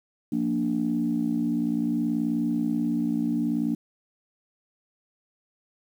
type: chord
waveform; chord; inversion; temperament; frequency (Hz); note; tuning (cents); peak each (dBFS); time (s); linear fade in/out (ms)
sine; Bb major; second; equal; 174.61 / 233.1 / 293.7; F3 / Bb3 / D4; 0 / 0 / 0; -31 / -25 / -26; 0.32-3.75; 5
effects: tanh soft clip ceiling -15 dBFS + 9-bit